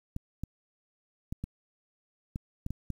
clicks, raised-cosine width 5 ms, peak -22 dBFS, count 8, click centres 0.164 / 0.436 / 1.325 / 1.44 / 2.359 / 2.664 / 2.706 / 2.903 s, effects 9-bit

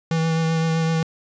square tone with vibrato, 162.5 Hz, E3, 24 cents flat, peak -19 dBFS, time 0.11-1.03 s, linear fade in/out 2 ms, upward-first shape triangle, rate 7.8 Hz, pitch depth 19 cents each way, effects resampled to 16000 Hz + 9-bit

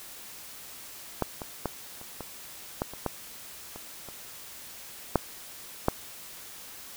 clicks, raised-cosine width 1 ms, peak -11 / -21 / -14 / -30 / -22 / -13 / -26 / -13 / -27 / -28 / -6 / -7 dBFS, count 12, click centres 1.223 / 1.418 / 1.657 / 2.014 / 2.207 / 2.819 / 2.936 / 3.063 / 3.76 / 4.087 / 5.157 / 5.884 s, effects white hiss -45 dBFS RMS until 6.96 s

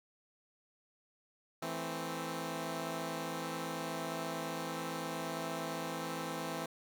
10% pulse chord, A minor, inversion second, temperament equal, 164.81 / 220 / 261.6 Hz, E3 / A3 / C4, 0 / 0 / 0 cents, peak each -32 / -37 / -33 dBFS, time 1.62-6.66 s, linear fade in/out 5 ms, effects none

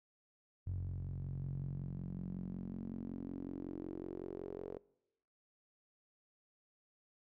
sawtooth tone with band-pass filter sweep, 45.4 Hz, F#1, 32 cents flat, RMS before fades -43 dBFS, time 0.66-4.78 s, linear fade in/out 10 ms, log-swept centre 98 to 450 Hz, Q 4.4, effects noise-tail reverb RT60 0.9 s tail -23 dB re dry

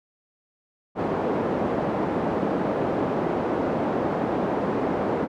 pink band-pass noise, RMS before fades -25 dBFS, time 0.95-5.28 s, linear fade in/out 50 ms, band 240 to 730 Hz, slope 12 dB/octave, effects none

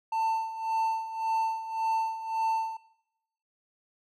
triangle tone with tremolo, 893 Hz, A5, 25 cents sharp, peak -22 dBFS, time 0.12-2.77 s, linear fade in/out 5 ms, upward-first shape sine, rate 1.8 Hz, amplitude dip 75%, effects noise-tail reverb RT60 0.8 s tail -17 dB re dry

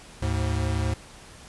square tone pair together, 75.4 / 106.47 Hz, D2 / G#2, +46 / +44 cents, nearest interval tritone, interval 598 cents, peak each -27 dBFS, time 0.22-0.94 s, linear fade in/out 5 ms, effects pink hiss -47 dBFS RMS until 1.48 s + resampled to 24000 Hz

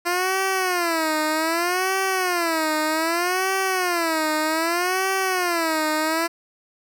10% pulse tone with vibrato, 344 Hz, F4, 26 cents flat, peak -12 dBFS, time 0.05-6.28 s, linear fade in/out 20 ms, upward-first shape sine, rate 0.64 Hz, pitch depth 190 cents each way, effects none

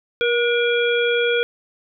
harmonic tone with a mistuned harmonic, 475.3 Hz, A#4, 34 cents sharp, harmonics 1 / 3 / 5 / 7, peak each -18 / -23 / -25 / -26 dBFS, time 0.21-1.43 s, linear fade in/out 0 ms, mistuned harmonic 3, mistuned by +23 cents, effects none

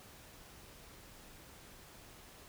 silence, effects pink hiss -56 dBFS RMS until 2.48 s

